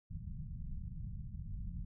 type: low-pass noise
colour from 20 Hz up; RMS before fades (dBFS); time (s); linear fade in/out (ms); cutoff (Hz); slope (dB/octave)
pink; -43; 0.1-1.85; 5; 190; 48
effects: none